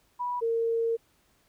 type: tone pair in turn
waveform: sine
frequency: 979 / 458.6 Hz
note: B5 / A#4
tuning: -15 / -28 cents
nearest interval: octave + minor second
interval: 1313 cents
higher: first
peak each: -28 / -24 dBFS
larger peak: second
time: 0.19-0.41 / 0.41-0.97 s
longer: second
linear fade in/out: 20 ms
effects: pink hiss -67 dBFS RMS until 1.48 s